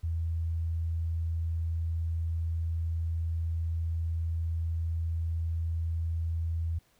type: tone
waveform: sine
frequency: 82.41 Hz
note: E2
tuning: in tune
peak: -28 dBFS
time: 0.03-6.79 s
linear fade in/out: 10 ms
effects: pink hiss -67 dBFS RMS until 6.99 s